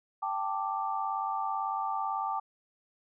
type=chord; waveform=sine; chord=G suspended second; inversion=none; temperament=just; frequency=784 / 882 / 1176 Hz; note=G5 / A5 / D6; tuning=0 / +4 / +2 cents; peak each=-34 dBFS; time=0.22-2.4 s; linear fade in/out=10 ms; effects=none